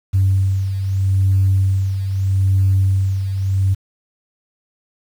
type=beating tone pair; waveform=sine; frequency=95.5 / 96.29 Hz; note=G2 / G2; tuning=-45 / -30 cents; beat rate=0.79 Hz; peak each=-20 / -13 dBFS; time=0.13-3.75 s; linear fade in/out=20 ms; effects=tanh soft clip ceiling -7 dBFS + 7-bit